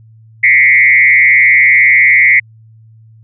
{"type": "tone with frequency modulation", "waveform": "sine", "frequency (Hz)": 2097, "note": "C7", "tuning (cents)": 3, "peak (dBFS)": -4, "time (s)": [0.43, 2.4], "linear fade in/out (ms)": 10, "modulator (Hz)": 136, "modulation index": 1.2, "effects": ["added 111 Hz sine -38 dBFS peak until 3.23 s"]}